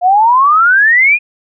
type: exponential sweep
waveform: sine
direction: up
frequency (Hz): 698.5 to 2499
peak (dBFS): -5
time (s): 0.01-1.19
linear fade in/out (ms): 50
effects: none